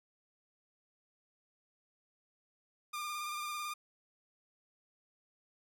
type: tone with vibrato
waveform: sawtooth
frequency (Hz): 1202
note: D6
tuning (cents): +40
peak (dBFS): -34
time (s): 2.93-3.74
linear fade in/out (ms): 10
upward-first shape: square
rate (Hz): 18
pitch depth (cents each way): 21
effects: none